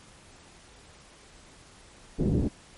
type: low-pass noise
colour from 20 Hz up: white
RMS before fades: -25 dBFS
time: 2.18-2.49 s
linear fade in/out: 20 ms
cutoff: 340 Hz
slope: 24 dB/octave
effects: pink hiss -53 dBFS RMS until 2.77 s + MP3 48 kbps